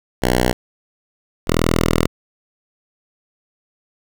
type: tone pair in turn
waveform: 5% pulse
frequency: 61.74 / 41.05 Hz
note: B1 / E1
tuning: 0 / -6 cents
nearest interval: perfect fifth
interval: 706 cents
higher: first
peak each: -3 dBFS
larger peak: neither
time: 0.22-0.53 / 1.47-2.07 s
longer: second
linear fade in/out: 10 ms
effects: none